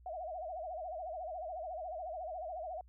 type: tone with vibrato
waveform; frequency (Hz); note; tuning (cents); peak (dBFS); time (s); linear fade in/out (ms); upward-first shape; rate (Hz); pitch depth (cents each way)
sine; 681; F5; -44; -39; 0.06-2.81; 2; sine; 14; 170
effects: added 60 Hz sine -57 dBFS peak until 2.88 s